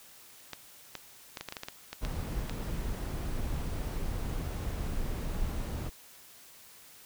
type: clicks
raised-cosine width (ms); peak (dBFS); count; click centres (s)
0.2; -20; 12; 0.533 / 0.953 / 1.372 / 1.41 / 1.487 / 1.524 / 1.568 / 1.634 / 1.685 / 1.93 / 2.05 / 2.496
type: noise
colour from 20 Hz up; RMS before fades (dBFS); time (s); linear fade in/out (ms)
brown; -34; 2.01-5.9; 20
effects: white hiss -54 dBFS RMS until 7.05 s